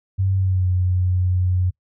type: tone with pitch glide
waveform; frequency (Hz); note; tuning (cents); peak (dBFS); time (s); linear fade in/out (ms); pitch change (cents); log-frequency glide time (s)
sine; 95.8 to 91.1; G2 to F#2; -39 to -26; -16; 0.18-1.71; 20; -87; 0.36-0.68
effects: noise-tail reverb RT60 0.1 s tail -23 dB re dry